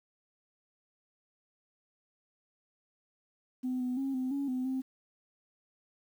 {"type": "tone with pitch steps", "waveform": "sine", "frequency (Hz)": [254.3, 250.3, 270.5, 257.2, 279.4, 254.8, 262], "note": ["C4", "B3", "C#4", "C4", "C#4", "C4", "C4"], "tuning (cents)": [-49, 23, -42, -30, 14, -46, 2], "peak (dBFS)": -29, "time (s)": [3.63, 4.82], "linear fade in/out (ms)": 20, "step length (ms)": 170, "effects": ["tanh soft clip ceiling -27 dBFS", "10-bit"]}